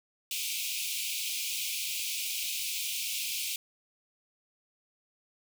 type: high-pass noise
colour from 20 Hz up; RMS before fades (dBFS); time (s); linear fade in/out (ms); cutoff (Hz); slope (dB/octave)
pink; -34; 0.31-3.56; 2; 2300; 96
effects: none